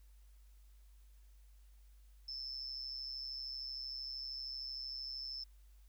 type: tone with amplitude modulation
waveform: sine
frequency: 5274 Hz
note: E8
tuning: in tune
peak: -38 dBFS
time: 2.28-5.44 s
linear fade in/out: 5 ms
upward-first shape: sine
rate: 133 Hz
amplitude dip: 75%
effects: added 50 Hz sine -58 dBFS peak until 5.88 s + white hiss -75 dBFS RMS until 5.88 s